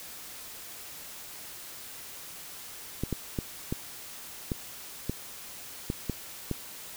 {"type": "clicks", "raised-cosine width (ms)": 3, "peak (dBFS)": -16, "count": 9, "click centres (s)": [3.036, 3.127, 3.388, 3.725, 4.518, 5.096, 5.901, 6.097, 6.513], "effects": ["white hiss -44 dBFS RMS until 6.96 s"]}